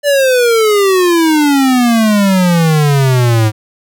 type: exponential sweep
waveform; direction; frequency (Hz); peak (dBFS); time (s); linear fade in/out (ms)
square; down; 587.3 to 106.1; -8; 0.03-3.52; 50
effects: none